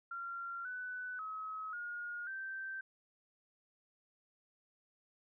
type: tone with pitch steps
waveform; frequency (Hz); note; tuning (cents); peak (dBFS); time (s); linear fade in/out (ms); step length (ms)
sine; 1379 / 1496 / 1280 / 1431 / 1558; F6 / F#6 / D#6 / F6 / G6; -22 / +19 / +49 / +42 / -11; -40; 0.11-2.81; 5; 540
effects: none